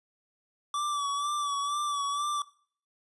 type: tone with vibrato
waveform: square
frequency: 1155 Hz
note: D6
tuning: 29 cents flat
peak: -29 dBFS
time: 0.74-2.42 s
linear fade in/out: 2 ms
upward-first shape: sine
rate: 2.1 Hz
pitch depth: 43 cents each way
effects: noise-tail reverb RT60 0.5 s tail -20 dB re dry + resampled to 24000 Hz